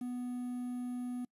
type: tone with quantisation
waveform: triangle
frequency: 246.9 Hz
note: B3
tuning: in tune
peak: -34 dBFS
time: 0.01-1.25 s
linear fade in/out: 5 ms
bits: 10
effects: noise-tail reverb RT60 0.1 s tail -26 dB re dry + resampled to 32000 Hz